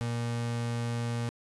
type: tone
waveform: 35% pulse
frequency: 118.1 Hz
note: A#2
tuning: 23 cents sharp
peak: -28 dBFS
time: 0.01-1.29 s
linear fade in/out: 0 ms
effects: resampled to 24000 Hz